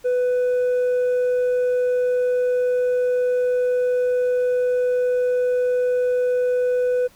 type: tone with hard clipping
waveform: triangle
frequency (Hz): 497.2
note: B4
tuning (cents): +12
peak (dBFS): -16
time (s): 0.04-7.08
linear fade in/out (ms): 20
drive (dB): 1
effects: pink hiss -53 dBFS RMS until 7.15 s